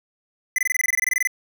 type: tone bursts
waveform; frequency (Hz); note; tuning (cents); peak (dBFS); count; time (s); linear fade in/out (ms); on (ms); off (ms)
square; 2016; B6; +35; -18; 16; 0.56-1.273; 2; 23; 23
effects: none